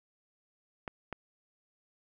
clicks, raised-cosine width 0.5 ms, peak -22 dBFS, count 2, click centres 0.878 / 1.127 s, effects none

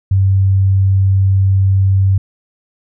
sine tone, 96.5 Hz, G2, 27 cents flat, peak -8 dBFS, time 0.11-2.18 s, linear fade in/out 5 ms, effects none

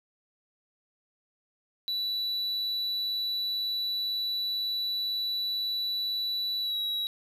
triangle tone with pitch glide, 3951 to 3876 Hz, B7 to B7, 0 to -33 cents, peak -27 dBFS, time 1.88-7.07 s, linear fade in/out 0 ms, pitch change -33 cents, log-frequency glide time 6.61-6.78 s, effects none

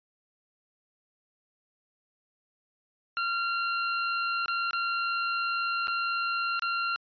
sawtooth tone with dropouts, 1379 Hz, F6, 22 cents flat, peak -23 dBFS, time 3.17-6.96 s, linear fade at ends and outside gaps 0 ms, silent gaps 4.459-4.482 / 4.709-4.732 / 5.872-5.881 / 6.594-6.622 s, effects resampled to 11025 Hz

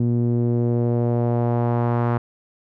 sawtooth tone with low-pass filter sweep, 119.1 Hz, A#2, 38 cents sharp, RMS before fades -20 dBFS, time 0-2.18 s, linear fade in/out 5 ms, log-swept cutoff 270 to 1200 Hz, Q 1.6, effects none

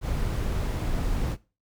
brown noise, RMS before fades -27 dBFS, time 0.01-1.37 s, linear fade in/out 50 ms, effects noise-tail reverb RT60 0.3 s tail -19 dB re dry

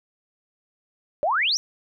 sine exponential sweep, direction up, 550 to 5920 Hz, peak -19 dBFS, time 1.23-1.57 s, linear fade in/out 0 ms, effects none

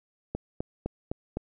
click train, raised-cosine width 2 ms, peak -17 dBFS, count 5, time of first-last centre 0.35-1.37 s, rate 3.92 Hz, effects none

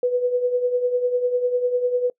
sine tone with tremolo, 493.9 Hz, B4, in tune, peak -15 dBFS, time 0.03-2.1 s, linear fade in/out 2 ms, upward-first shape triangle, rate 10 Hz, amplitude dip 70%, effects noise-tail reverb RT60 0.1 s tail -24 dB re dry

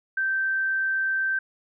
sine tone, 1558 Hz, G6, 11 cents flat, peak -22 dBFS, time 0.17-1.39 s, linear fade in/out 5 ms, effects none

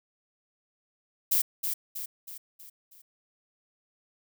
violet noise with echo, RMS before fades -24 dBFS, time 1.31-1.42 s, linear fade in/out 10 ms, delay 320 ms, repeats 5, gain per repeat -6 dB, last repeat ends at 3.02 s, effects none

